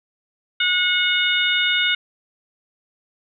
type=harmonic tone; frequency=727 Hz; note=F#5; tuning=31 cents flat; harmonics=2 / 3 / 4 / 5; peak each=-22 / -22 / -22 / -22 dBFS; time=0.6-1.95 s; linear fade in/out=5 ms; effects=none